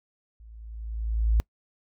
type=tone with level ramp; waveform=sine; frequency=55.3 Hz; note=A1; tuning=9 cents sharp; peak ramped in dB=-46 to -16 dBFS; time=0.4-1.4 s; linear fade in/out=0 ms; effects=noise-tail reverb RT60 0.1 s tail -26 dB re dry + tanh soft clip ceiling -12 dBFS

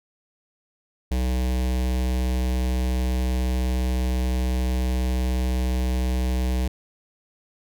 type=tone with notch filter; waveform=square; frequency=62.9 Hz; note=B1; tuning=32 cents sharp; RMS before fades=-23 dBFS; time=1.11-6.68 s; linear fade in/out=5 ms; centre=1300 Hz; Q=1.5; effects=none

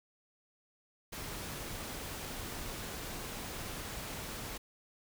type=noise; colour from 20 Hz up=pink; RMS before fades=-42 dBFS; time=1.12-4.58 s; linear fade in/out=10 ms; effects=none

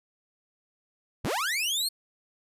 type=linear sweep; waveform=sawtooth; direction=up; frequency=33.8 to 4386 Hz; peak=-23 dBFS; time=1.24-1.89 s; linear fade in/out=10 ms; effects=resampled to 32000 Hz

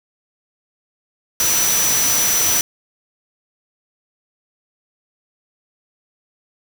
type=tone in noise; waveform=sine; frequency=5920 Hz; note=F#8; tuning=in tune; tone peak=-17 dBFS; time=1.4-2.61 s; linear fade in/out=0 ms; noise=white; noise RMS=-19 dBFS; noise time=1.4-2.61 s; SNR=-1 dB; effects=none

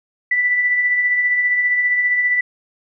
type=tone with tremolo; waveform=sine; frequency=1975.5 Hz; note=B6; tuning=in tune; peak=-12 dBFS; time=0.31-2.41 s; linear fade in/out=5 ms; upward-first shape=triangle; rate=15 Hz; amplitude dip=45%; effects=none

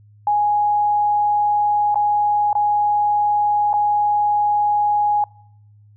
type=tone with dropouts; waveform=sine; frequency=830.6 Hz; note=G#5; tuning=in tune; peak=-14 dBFS; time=0.27-5.24 s; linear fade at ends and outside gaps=2 ms; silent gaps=1.945-1.956 / 2.53-2.552 / 3.731-3.738 s; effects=noise-tail reverb RT60 0.8 s tail -26 dB re dry + added 104 Hz sine -46 dBFS peak until 5.96 s

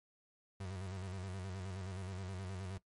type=tone with vibrato; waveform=35% pulse; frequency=94 Hz; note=F#2; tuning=28 cents sharp; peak=-40 dBFS; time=0.6-2.78 s; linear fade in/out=5 ms; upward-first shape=square; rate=9.5 Hz; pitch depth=60 cents each way; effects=noise-tail reverb RT60 0.1 s tail -17 dB re dry + MP3 48 kbps

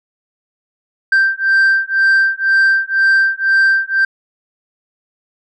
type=beating tone pair; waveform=sine; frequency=1568 / 1570 Hz; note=G6 / G6; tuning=0 / +2 cents; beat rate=2 Hz; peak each=-11 dBFS; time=1.12-4.05 s; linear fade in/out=5 ms; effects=tanh soft clip ceiling -7 dBFS

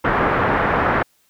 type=low-pass noise; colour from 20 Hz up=white; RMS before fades=-18 dBFS; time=0.04-1.03 s; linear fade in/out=10 ms; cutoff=1600 Hz; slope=24 dB/octave; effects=white hiss -61 dBFS RMS until 1.29 s

